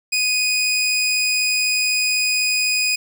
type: tone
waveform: 20% pulse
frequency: 2489 Hz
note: D#7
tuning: in tune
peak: -12 dBFS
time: 0.12-2.96 s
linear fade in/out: 10 ms
effects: none